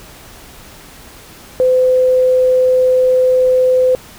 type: tone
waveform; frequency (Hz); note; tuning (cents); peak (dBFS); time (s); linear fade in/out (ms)
sine; 510; C5; -44; -8; 1.6-3.95; 0
effects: pink hiss -38 dBFS RMS until 4.18 s